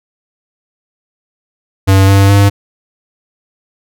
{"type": "tone with pitch steps", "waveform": "square", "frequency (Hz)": [96.6, 98.4, 100.24], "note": ["G2", "G2", "G2"], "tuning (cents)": [-25, 7, 39], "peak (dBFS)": -5, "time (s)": [1.87, 2.5], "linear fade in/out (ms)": 20, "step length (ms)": 210, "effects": []}